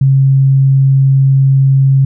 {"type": "tone", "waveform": "sine", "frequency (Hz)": 135.4, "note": "C#3", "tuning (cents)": -40, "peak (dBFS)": -5, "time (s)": [0.01, 2.05], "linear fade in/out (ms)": 5, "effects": []}